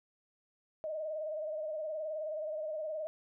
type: tone with vibrato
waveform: sine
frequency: 620 Hz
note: D#5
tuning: 6 cents flat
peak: -35 dBFS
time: 0.84-3.07 s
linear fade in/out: 0 ms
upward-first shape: sine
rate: 19 Hz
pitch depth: 59 cents each way
effects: none